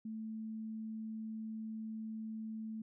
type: tone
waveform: sine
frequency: 220 Hz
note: A3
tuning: in tune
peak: -40 dBFS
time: 0.05-2.82 s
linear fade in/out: 5 ms
effects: none